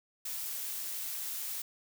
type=noise; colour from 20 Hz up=blue; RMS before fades=-38 dBFS; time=0.25-1.62 s; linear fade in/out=5 ms; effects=none